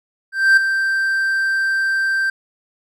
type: tone with ADSR envelope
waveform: triangle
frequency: 1568 Hz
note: G6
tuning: in tune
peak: -5 dBFS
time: 0.32-2.3 s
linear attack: 250 ms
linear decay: 8 ms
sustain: -9 dB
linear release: 4 ms
effects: none